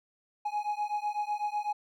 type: beating tone pair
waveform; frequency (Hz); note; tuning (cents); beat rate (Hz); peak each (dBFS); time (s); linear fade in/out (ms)
triangle; 830.6 / 838.6; G#5 / G#5; 0 / +17; 8; -31; 0.45-1.73; 10
effects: none